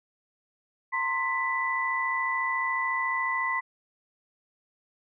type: tone cluster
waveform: sine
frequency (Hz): 916 / 1050 / 1984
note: A#5 / C6 / B6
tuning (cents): -31 / +6 / +7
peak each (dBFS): -35 / -29 / -28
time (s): 0.92-3.61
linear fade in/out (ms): 20
effects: none